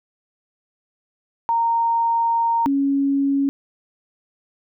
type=tone pair in turn; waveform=sine; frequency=925 / 277.3 Hz; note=A#5 / C#4; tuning=-14 / +1 cents; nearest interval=octave + major sixth; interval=2085 cents; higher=first; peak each=-16 dBFS; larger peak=neither; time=1.49-2.66 / 2.66-3.49 s; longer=first; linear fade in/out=0 ms; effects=none